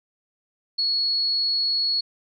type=tone; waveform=sine; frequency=4357 Hz; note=C#8; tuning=31 cents flat; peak=-20 dBFS; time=0.78-2.01 s; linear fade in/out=10 ms; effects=none